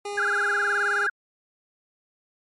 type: tone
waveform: 25% pulse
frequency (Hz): 408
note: G#4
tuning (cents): -31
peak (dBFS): -26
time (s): 0.05-1.07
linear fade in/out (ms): 5
type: tone with vibrato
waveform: sine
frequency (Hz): 1501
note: F#6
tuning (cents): +24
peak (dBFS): -21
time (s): 0.17-1.1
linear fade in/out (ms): 10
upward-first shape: sine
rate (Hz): 19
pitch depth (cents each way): 180
effects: MP3 48 kbps